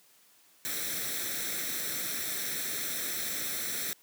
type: noise with comb filter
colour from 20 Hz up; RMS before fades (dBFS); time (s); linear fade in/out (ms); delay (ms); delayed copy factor
white; -34; 0.65-3.93; 0; 0.52; +0.7
effects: white hiss -62 dBFS RMS until 4.02 s + high-pass 150 Hz 12 dB/octave